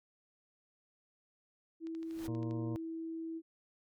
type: tone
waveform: sine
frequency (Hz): 326.3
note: E4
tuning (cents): -18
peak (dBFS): -38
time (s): 1.8-3.42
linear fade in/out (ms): 50
type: click train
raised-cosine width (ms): 0.2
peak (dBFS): -39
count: 9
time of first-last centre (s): 1.87-2.51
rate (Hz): 12.5
type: noise with exponential growth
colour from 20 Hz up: pink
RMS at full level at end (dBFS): -46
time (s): 1.95-2.27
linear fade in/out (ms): 5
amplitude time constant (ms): 69
type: harmonic tone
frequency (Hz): 116.8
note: A#2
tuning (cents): +4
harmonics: 1 / 2 / 3 / 4 / 5 / 6 / 8 / 9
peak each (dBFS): -37 / -43 / -54 / -48 / -52 / -57 / -56 / -58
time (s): 2.28-2.76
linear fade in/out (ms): 0
effects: MP3 96 kbps